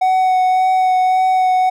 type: tone with vibrato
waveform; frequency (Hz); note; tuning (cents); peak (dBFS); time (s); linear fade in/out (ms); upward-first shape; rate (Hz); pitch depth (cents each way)
triangle; 745; F#5; +12; -9; 0.01-1.7; 10; sine; 1.8; 11
effects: none